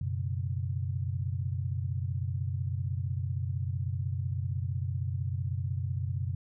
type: chord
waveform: sine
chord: F# suspended fourth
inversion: none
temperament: equal with one note detuned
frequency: 92.5 / 122.83 / 138.59 Hz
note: F#2 / B2 / C#3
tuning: 0 / -9 / 0 cents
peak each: -32 / -34 / -37 dBFS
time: 0.01-6.35 s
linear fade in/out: 5 ms
effects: none